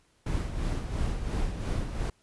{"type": "noise with tremolo", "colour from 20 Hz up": "brown", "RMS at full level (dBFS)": -28, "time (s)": [0.26, 2.1], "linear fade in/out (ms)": 5, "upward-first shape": "sine", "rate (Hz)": 2.9, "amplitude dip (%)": 55, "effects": ["pink hiss -67 dBFS RMS until 2.22 s", "resampled to 24000 Hz"]}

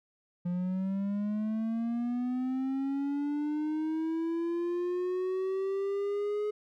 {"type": "linear sweep", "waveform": "triangle", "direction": "up", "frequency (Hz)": [174.61, 421.7], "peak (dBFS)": -27, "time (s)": [0.45, 6.51], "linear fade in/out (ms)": 10, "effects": []}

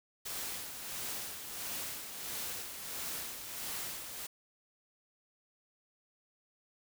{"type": "noise with tremolo", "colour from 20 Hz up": "white", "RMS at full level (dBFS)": -39, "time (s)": [0.25, 4.27], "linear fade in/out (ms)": 10, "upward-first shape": "sine", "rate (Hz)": 1.5, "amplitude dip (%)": 50, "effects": []}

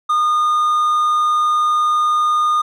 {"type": "tone", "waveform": "triangle", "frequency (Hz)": 1222, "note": "D#6", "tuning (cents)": -32, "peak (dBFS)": -11, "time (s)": [0.09, 2.62], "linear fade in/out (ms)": 10, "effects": []}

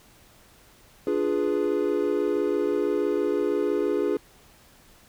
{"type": "chord", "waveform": "triangle", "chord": "D diminished seventh", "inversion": "none", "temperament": "equal", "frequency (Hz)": [293.7, 349.2, 415.3, 493.9], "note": ["D4", "F4", "Ab4", "Cb5"], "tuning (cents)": [0, 0, 0, 0], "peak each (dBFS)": [-27, -26, -23, -29], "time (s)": [1.07, 4.17], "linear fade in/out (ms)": 2, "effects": ["pink hiss -55 dBFS RMS until 5.08 s"]}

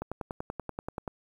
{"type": "click train", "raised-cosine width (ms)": 1, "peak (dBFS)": -20, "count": 12, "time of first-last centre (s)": [0.02, 1.078], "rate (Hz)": 10.4, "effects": ["9-bit"]}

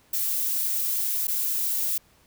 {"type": "noise with dropouts", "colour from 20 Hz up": "violet", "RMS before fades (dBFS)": -26, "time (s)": [0.13, 1.98], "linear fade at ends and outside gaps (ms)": 5, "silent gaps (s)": [1.271, 1.28], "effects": ["pink hiss -60 dBFS RMS until 2.26 s"]}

